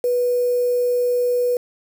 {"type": "tone with quantisation", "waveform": "sine", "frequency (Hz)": 490, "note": "B4", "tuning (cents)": -14, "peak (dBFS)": -16, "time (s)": [0.04, 1.57], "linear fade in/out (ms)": 2, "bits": 6, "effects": []}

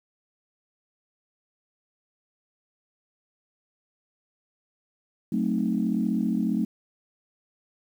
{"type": "chord", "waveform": "sine", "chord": "F# diminished seventh", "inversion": "none", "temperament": "equal", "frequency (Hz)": [185, 220, 261.6, 311.1], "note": ["F#3", "A3", "C4", "Eb4"], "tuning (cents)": [0, 0, 0, 0], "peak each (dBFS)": [-28, -25, -29, -31], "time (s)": [5.32, 6.65], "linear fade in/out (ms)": 5, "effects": ["tanh soft clip ceiling -12 dBFS", "9-bit"]}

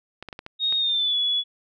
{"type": "clicks", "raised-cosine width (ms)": 0.3, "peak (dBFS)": -20, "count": 6, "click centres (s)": [0.226, 0.287, 0.328, 0.391, 0.464, 0.725]}
{"type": "tone with pitch glide", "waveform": "sine", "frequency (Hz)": [3729, 3400], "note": ["A#7", "G#7"], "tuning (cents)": [0, 40], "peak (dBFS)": -20, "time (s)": [0.59, 1.44], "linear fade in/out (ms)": 50, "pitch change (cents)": -160, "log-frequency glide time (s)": [0.77, 1.17]}
{"effects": []}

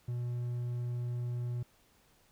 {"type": "tone", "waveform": "triangle", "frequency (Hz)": 121.4, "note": "B2", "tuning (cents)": -29, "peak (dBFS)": -31, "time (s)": [0.08, 1.63], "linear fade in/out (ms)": 5, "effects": ["pink hiss -67 dBFS RMS until 2.31 s"]}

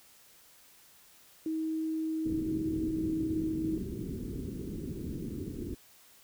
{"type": "tone", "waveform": "sine", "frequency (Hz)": 318, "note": "D#4", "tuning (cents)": 38, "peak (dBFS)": -30, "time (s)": [1.46, 3.78], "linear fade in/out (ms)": 2}
{"type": "low-pass noise", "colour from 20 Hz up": "white", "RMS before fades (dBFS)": -38, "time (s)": [2.25, 5.75], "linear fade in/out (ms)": 10, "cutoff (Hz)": 380, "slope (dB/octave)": 48}
{"effects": ["white hiss -59 dBFS RMS until 6.23 s"]}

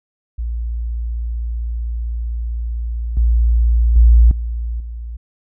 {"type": "tone with level steps", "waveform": "sine", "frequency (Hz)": 57.8, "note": "A#1", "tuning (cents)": -14, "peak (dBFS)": [-19, -10, -5, -19, -25], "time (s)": [0.38, 5.17], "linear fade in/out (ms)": 10, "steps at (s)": [3.17, 3.96, 4.31, 4.8], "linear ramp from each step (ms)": 2, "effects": []}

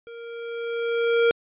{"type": "tone with level ramp", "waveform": "square", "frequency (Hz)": 466.2, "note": "A#4", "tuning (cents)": 0, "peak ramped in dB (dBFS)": [-39, -16], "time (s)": [0.07, 1.31], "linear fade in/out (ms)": 0, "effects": ["resampled to 8000 Hz"]}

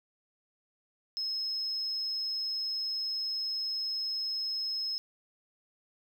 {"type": "tone", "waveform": "sine", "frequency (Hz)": 5170, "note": "E8", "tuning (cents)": -34, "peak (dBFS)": -30, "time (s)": [1.17, 4.98], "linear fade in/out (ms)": 0, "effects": ["tanh soft clip ceiling -26 dBFS", "10-bit"]}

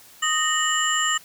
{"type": "tone cluster", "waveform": "sine", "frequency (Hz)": [1245, 1847, 2954, 7280], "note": ["D#6", "A#6", "F#7", "A#8"], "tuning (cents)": [1, -16, -3, -42], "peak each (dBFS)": -25, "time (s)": [0.22, 1.18], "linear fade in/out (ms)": 10, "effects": ["white hiss -49 dBFS RMS until 1.24 s"]}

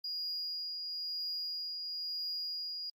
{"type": "tone with tremolo", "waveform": "sine", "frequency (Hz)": 4866, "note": "D#8", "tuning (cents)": -39, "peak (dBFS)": -33, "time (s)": [0.04, 2.9], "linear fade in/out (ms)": 5, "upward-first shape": "triangle", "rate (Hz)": 1, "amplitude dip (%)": 40, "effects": ["tanh soft clip ceiling -32 dBFS", "Opus 32 kbps"]}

